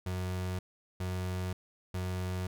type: tone bursts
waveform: 35% pulse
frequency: 91.7 Hz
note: F#2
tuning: 15 cents flat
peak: -31 dBFS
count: 3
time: 0.06-2.47 s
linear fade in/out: 5 ms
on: 530 ms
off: 410 ms
effects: none